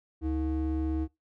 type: ring-modulated tone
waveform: triangle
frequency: 196 Hz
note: G3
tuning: in tune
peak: -22 dBFS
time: 0.21-1.08 s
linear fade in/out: 50 ms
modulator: 123 Hz
effects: noise-tail reverb RT60 0.2 s tail -23 dB re dry